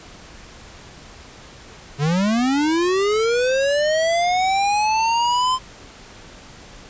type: linear sweep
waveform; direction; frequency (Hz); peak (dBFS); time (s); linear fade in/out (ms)
square; up; 136.9 to 1039; -17; 1.98-5.59; 50
effects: pink hiss -42 dBFS RMS until 6.89 s + resampled to 16000 Hz